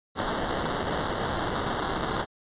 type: noise with sample-and-hold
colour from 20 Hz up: blue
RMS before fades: -29 dBFS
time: 0.15-2.26 s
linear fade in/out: 50 ms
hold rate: 2450 Hz
effects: resampled to 8000 Hz